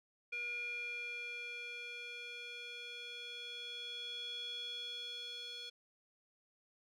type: tone with band-pass filter sweep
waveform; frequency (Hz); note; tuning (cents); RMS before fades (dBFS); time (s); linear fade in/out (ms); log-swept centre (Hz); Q
square; 480; B4; -49; -45; 0.32-5.7; 10; 2400 to 3700; 7.7
effects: none